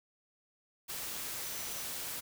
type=tone in noise; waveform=sine; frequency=5920 Hz; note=F#8; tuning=in tune; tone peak=-49 dBFS; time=1.43-1.85 s; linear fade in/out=20 ms; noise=white; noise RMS=-40 dBFS; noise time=0.88-2.21 s; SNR=-12 dB; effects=none